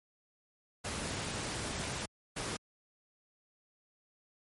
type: noise bursts at uneven times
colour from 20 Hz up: pink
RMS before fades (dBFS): -37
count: 2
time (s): 0.84-2.06 / 2.36-2.57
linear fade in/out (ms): 10
effects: high-pass 60 Hz 12 dB/octave + MP3 48 kbps